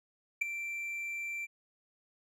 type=tone with ADSR envelope; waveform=triangle; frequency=2349 Hz; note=D7; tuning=in tune; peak=-22 dBFS; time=0.41-1.47 s; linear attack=10 ms; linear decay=8 ms; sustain=-12 dB; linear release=30 ms; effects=none